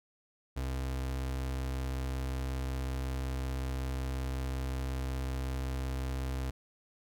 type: tone with vibrato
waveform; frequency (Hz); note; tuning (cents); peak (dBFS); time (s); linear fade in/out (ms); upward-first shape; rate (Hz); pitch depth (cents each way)
35% pulse; 65.41; C2; 0; -31; 0.56-6.51; 10; sine; 17; 10
effects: none